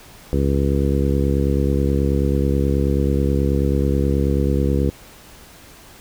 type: harmonic tone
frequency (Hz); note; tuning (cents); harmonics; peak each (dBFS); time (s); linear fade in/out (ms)
69.3; C#2; 0; 1 / 2 / 3 / 4 / 5 / 6 / 7; -19 / -22 / -24 / -25 / -26 / -27 / -27; 0.33-4.9; 0
effects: pink hiss -44 dBFS RMS until 6 s